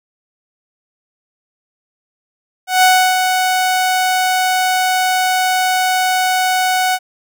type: tone with ADSR envelope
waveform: sawtooth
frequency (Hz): 742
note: F#5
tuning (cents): +5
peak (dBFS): -3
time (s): 2.67-6.99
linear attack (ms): 160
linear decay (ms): 320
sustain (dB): -6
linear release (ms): 50
effects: none